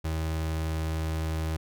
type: tone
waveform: 35% pulse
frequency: 79.7 Hz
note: D#2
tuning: 42 cents sharp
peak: -26 dBFS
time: 0.04-1.57 s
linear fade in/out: 10 ms
effects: none